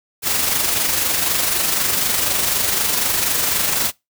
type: noise with amplitude modulation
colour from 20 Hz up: white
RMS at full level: -17 dBFS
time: 0.22-3.92 s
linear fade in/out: 50 ms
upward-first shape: sine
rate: 24 Hz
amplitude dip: 40%
effects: noise-tail reverb RT60 0.2 s tail -23 dB re dry